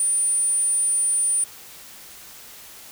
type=tone; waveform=sine; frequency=9300 Hz; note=D9; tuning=18 cents flat; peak=-18 dBFS; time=0-1.44 s; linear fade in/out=2 ms; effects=white hiss -43 dBFS RMS until 2.91 s